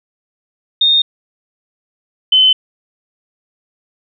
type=tone pair in turn; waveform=sine; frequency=3675 / 3048 Hz; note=A#7 / G7; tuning=-25 / -49 cents; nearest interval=minor third; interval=324 cents; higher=first; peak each=-8 / -6 dBFS; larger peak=second; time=0.81-1.02 / 2.32-2.53 s; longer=neither; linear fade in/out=5 ms; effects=none